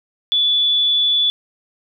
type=tone; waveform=sine; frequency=3452 Hz; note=A7; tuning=34 cents flat; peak=-13 dBFS; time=0.32-1.3 s; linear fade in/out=0 ms; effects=none